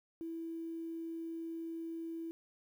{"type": "tone", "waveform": "sine", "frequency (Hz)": 329.6, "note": "E4", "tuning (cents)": 0, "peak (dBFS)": -39, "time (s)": [0.21, 2.31], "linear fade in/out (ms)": 0, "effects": ["11-bit"]}